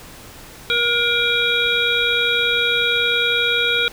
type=harmonic tone; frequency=474.7 Hz; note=A#4; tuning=31 cents sharp; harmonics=1 / 3 / 5 / 7 / 8; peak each=-25 / -21 / -21 / -22 / -22 dBFS; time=0.7-3.88 s; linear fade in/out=0 ms; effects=pink hiss -40 dBFS RMS until 3.92 s